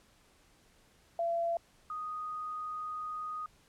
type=tone pair in turn; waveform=sine; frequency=678 / 1242.7 Hz; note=E5 / D#6; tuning=+49 / -3 cents; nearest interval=minor seventh; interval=1048 cents; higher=second; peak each=-29 / -36 dBFS; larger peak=first; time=1.19-1.57 / 1.9-3.46 s; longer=second; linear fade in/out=2 ms; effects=pink hiss -65 dBFS RMS until 3.68 s + low-pass 11000 Hz 12 dB/octave